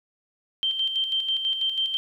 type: tone with tremolo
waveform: sine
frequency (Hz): 3136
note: G7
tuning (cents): 0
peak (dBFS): -21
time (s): 0.63-1.97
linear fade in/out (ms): 0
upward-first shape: square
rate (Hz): 6.1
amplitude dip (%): 50
effects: 10-bit